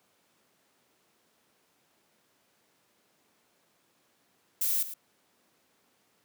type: noise with echo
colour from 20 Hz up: violet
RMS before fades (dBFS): -28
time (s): 4.61-4.83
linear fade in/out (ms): 5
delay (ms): 110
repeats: 1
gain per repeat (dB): -12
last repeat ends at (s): 4.94
effects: pink hiss -69 dBFS RMS until 6.24 s + high-pass 200 Hz 12 dB/octave